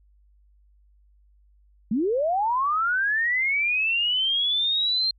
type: linear sweep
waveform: sine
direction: up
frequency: 196 to 4198 Hz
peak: -20 dBFS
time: 1.91-5.11 s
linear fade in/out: 5 ms
effects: added 50 Hz sine -55 dBFS peak until 5.18 s + MP3 64 kbps